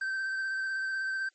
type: tone with vibrato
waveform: triangle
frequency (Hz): 1555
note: G6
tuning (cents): -14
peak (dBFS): -28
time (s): 0.01-1.29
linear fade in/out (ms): 5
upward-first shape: square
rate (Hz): 16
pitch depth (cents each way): 14
effects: white hiss -71 dBFS RMS until 1.34 s + MP3 32 kbps